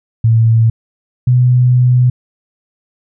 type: tone pair in turn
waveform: sine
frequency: 113.5 / 124.78 Hz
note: A#2 / B2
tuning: -46 / +18 cents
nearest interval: major second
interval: 164 cents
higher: second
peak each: -6 dBFS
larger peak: neither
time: 0.24-0.7 / 1.27-2.1 s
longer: second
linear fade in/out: 5 ms
effects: none